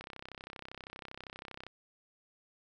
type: click train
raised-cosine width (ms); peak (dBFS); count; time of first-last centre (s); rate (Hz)
0.3; -28; 55; 0.01-1.666; 32.6
effects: none